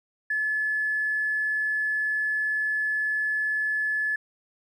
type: tone with tanh clipping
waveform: triangle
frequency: 1721 Hz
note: A6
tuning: 39 cents flat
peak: -23 dBFS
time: 0.3-4.16 s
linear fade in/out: 5 ms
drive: 2 dB
effects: none